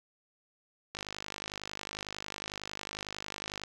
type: click train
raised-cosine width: 0.2 ms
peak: -20 dBFS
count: 138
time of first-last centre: 0.95-3.636 s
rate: 51 Hz
effects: 8-bit